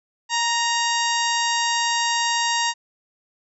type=harmonic tone with a mistuned harmonic; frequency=938 Hz; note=A#5; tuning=11 cents sharp; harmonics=1 / 2 / 3 / 4 / 5 / 6 / 7 / 8; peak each=-23 / -26 / -28 / -29 / -30 / -31 / -31 / -32 dBFS; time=0.29-2.74 s; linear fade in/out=50 ms; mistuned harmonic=2; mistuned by=-16 cents; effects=none